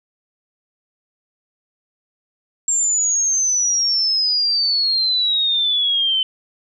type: exponential sweep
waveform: sine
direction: down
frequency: 7459 to 3052 Hz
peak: -15 dBFS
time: 2.68-6.23 s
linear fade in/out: 2 ms
effects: none